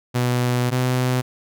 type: tone pair in turn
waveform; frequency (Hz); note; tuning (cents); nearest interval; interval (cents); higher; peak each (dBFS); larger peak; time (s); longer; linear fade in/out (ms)
sawtooth; 123.47 / 126.72; B2 / B2; 0 / +45; unison; 45; second; -14; neither; 0.14-0.71 / 0.71-1.22; first; 20
effects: none